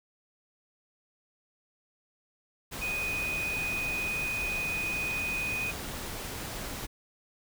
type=tone in noise; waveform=sine; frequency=2489 Hz; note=D#7; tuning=in tune; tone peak=-30 dBFS; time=2.81-5.72 s; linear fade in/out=20 ms; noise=pink; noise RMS=-38 dBFS; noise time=2.71-6.87 s; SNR=+5 dB; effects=none